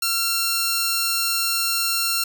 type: tone pair together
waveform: 10% pulse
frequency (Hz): 1362 / 4324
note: F6 / C#8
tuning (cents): -44 / -44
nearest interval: octave + minor sixth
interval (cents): 2000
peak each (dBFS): -15 / -16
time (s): 0.02-2.24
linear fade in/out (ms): 5
effects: none

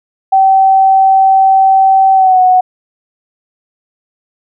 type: tone with pitch glide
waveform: sine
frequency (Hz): 770 to 738.2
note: G5 to F#5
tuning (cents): -31 to -4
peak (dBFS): -4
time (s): 0.32-2.61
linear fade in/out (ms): 10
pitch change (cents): -73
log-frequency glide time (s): 2.14-2.4
effects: none

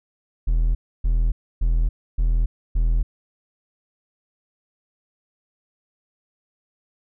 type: tone bursts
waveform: triangle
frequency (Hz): 40.9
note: E1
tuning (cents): -13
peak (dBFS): -14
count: 5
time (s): 0.47-3.03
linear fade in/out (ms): 10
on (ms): 280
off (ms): 290
effects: none

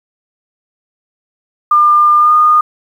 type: tone with pitch glide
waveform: sine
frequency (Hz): 1201 to 1223.4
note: D6 to D#6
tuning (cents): +38 to -30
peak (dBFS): -5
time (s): 1.71-2.61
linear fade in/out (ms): 5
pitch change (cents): +32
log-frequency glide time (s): 2.18-2.33
effects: 7-bit

